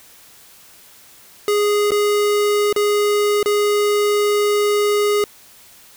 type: tone with dropouts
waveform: square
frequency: 413.9 Hz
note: G#4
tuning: 6 cents flat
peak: -15 dBFS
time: 1.48-5.24 s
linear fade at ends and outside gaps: 1 ms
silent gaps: 1.907-1.918 / 2.727-2.762 / 3.429-3.459 s
effects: white hiss -46 dBFS RMS until 5.96 s